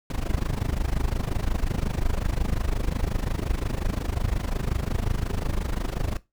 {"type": "noise with amplitude modulation", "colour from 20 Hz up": "brown", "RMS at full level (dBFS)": -22, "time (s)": [0.1, 6.17], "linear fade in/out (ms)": 2, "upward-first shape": "sine", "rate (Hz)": 25.6, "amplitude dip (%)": 90, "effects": ["noise-tail reverb RT60 0.2 s tail -17 dB re dry"]}